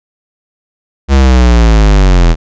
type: linear sweep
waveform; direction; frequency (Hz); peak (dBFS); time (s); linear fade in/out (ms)
square; down; 69.4 to 40.38; -4; 1.08-2.36; 50
effects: resampled to 16000 Hz